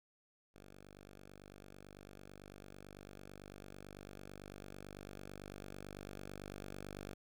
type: tone with level ramp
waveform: 5% pulse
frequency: 49 Hz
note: G1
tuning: in tune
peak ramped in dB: -45 to -34 dBFS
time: 0.54-7.14 s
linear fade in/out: 10 ms
effects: none